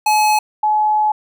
square / sine tone pair in turn, 852 / 852 Hz, G#5 / G#5, +44 / +44 cents, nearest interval unison, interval 0 cents, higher neither, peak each -12 dBFS, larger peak neither, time 0.06-0.39 / 0.63-1.12 s, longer second, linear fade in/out 5 ms, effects none

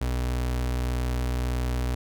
35% pulse tone, 61.74 Hz, B1, in tune, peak -23 dBFS, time 0.01-1.95 s, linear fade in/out 5 ms, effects none

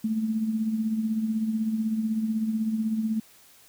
sine tone with tremolo, 220 Hz, A3, in tune, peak -21 dBFS, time 0.04-3.2 s, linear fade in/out 5 ms, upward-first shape triangle, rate 16 Hz, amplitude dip 60%, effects white hiss -55 dBFS RMS until 3.68 s

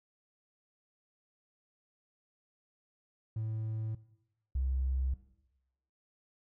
triangle tone pair in turn, 110 / 65.4 Hz, A2 / C2, 0 / 0 cents, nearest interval major sixth, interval 900 cents, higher first, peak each -30 / -25 dBFS, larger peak second, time 3.36-3.95 / 4.55-5.14 s, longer neither, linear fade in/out 5 ms, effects noise-tail reverb RT60 0.9 s tail -20 dB re dry + tanh soft clip ceiling -27 dBFS

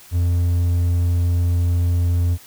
triangle tone, 87 Hz, F2, 6 cents flat, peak -13 dBFS, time 0.11-2.38 s, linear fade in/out 50 ms, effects white hiss -45 dBFS RMS until 2.46 s

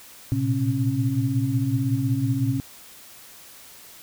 sine tone cluster, 114.7 / 120.3 / 130.8 / 272.2 Hz, A#2 / B2 / C3 / C#4, -28 / -45 / 0 / -31 cents, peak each -25 / -30 / -25 / -25 dBFS, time 0.32-2.6 s, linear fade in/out 0 ms, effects white hiss -46 dBFS RMS until 4.02 s

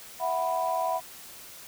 sine chord, E suspended second, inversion none, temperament equal, 659.3 / 740 / 987.8 Hz, E5 / F#5 / B5, 0 / 0 / 0 cents, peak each -29 dBFS, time 0.19-1.01 s, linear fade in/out 50 ms, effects tanh soft clip ceiling -17 dBFS + white hiss -46 dBFS RMS until 1.67 s

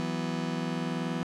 35% pulse chord, E suspended second, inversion none, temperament just, 164.81 / 185.42 / 247.2 Hz, E3 / F#3 / B3, 0 / +4 / +2 cents, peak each -32 / -34 / -32 dBFS, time 0-1.23 s, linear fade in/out 0 ms, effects low-pass 6000 Hz 12 dB/octave

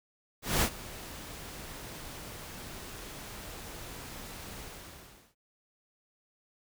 pink noise with ADSR envelope, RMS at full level -25 dBFS, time 0.42-5.35 s, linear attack 200 ms, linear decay 75 ms, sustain -19 dB, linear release 760 ms, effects none

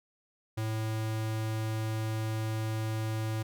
square tone, 110 Hz, A2, in tune, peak -31 dBFS, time 0.57-3.43 s, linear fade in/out 10 ms, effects none

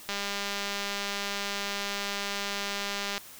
click train, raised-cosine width 0.2 ms, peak -15 dBFS, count 622, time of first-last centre 0.09-3.18 s, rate 201 Hz, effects white hiss -48 dBFS RMS until 3.39 s

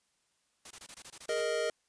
white noise bursts, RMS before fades -47 dBFS, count 10, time 0.65-1.418 s, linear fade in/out 5 ms, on 57 ms, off 22 ms
square chord, Ab suspended second, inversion none, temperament equal, 415.3 / 466.2 / 622.3 Hz, Ab4 / Bb4 / Eb5, 0 / 0 / 0 cents, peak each -39 / -34 / -34 dBFS, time 1.29-1.7 s, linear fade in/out 2 ms
effects white hiss -75 dBFS RMS until 1.88 s + resampled to 22050 Hz

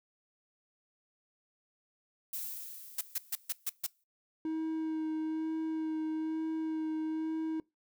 violet noise with exponential decay, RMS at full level -37 dBFS, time 2.33-4.04 s, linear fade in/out 5 ms, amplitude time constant 370 ms
blue noise bursts, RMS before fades -33 dBFS, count 6, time 2.98-3.866 s, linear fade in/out 5 ms, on 31 ms, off 140 ms
triangle tone with vibrato, 316.7 Hz, D#4, 31 cents sharp, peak -30 dBFS, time 4.45-7.6 s, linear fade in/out 2 ms, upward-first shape sine, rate 1.1 Hz, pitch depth 14 cents each way
effects noise-tail reverb RT60 0.2 s tail -22 dB re dry

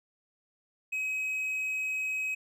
triangle tone, 2541 Hz, D#7, 36 cents sharp, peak -28 dBFS, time 0.92-2.35 s, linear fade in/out 10 ms, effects none

